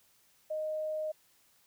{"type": "tone", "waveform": "sine", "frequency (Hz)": 620, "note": "D#5", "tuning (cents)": -6, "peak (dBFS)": -32, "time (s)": [0.5, 1.12], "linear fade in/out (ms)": 10, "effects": ["white hiss -67 dBFS RMS until 1.66 s"]}